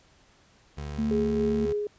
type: tone with pitch glide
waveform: 25% pulse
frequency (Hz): 73.42 to 73.89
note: D2 to D2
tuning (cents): 0 to +11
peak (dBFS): -30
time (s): 0.77-1.73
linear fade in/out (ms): 10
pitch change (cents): +11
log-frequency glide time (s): 0.96-1.37
type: tone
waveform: sine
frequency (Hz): 222.7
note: A3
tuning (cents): +21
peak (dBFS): -25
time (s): 0.98-1.66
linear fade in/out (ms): 10
type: tone with tremolo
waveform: sine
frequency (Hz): 415.3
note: G#4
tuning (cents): 0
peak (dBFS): -24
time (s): 1.11-1.87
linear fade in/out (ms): 2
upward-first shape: sine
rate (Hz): 3.7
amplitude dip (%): 35
effects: pink hiss -60 dBFS RMS until 1.98 s + resampled to 16000 Hz